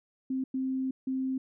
sine tone bursts at uneven times, 262.4 Hz, C4, 5 cents sharp, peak -28 dBFS, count 3, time 0.3-0.44 / 0.54-0.91 / 1.07-1.38 s, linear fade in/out 5 ms, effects none

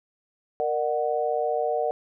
sine chord, Bb augmented, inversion none, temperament equal with one note detuned, 466.2 / 601.1 / 740 Hz, Bb4 / D5 / F#5, 0 / +40 / 0 cents, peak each -27 dBFS, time 0.6-1.91 s, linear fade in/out 0 ms, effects none

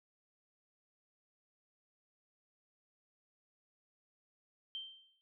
sine tone with exponential decay, 3133 Hz, G7, 2 cents flat, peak -38 dBFS, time 4.75-5.21 s, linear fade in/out 0 ms, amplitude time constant 100 ms, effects none

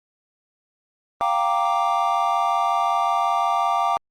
triangle chord, G minor seventh, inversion third, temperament equal, 698.5 / 784 / 932.3 / 1174.7 Hz, F5 / G5 / Bb5 / D6, 0 / 0 / 0 / 0 cents, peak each -22 / -22 / -24 / -21 dBFS, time 1.21-3.97 s, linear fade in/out 0 ms, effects Opus 32 kbps

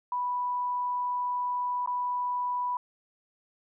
sine tone with dropouts, 986 Hz, B5, 3 cents flat, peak -27 dBFS, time 0.12-2.77 s, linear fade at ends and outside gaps 2 ms, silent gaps 1.861-1.874 s, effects none

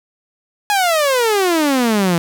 sawtooth exponential sweep, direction down, 843 to 164.81 Hz, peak -9 dBFS, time 0.7-2.18 s, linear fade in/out 0 ms, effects none

